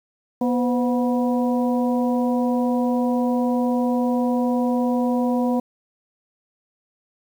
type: harmonic tone with a mistuned harmonic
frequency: 243.3 Hz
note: B3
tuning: 26 cents flat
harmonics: 1 / 2 / 3 / 4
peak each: -19 / -25 / -29 / -31 dBFS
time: 0.41-5.6 s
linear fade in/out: 5 ms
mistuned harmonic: 2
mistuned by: +73 cents
effects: 8-bit